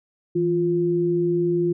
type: tone pair together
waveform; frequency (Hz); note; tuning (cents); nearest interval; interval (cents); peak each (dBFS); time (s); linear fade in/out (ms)
sine; 164.53 / 349.2; E3 / F4; -3 / 0; octave + minor second; 1303; -25 / -19; 0.35-1.73; 10
effects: none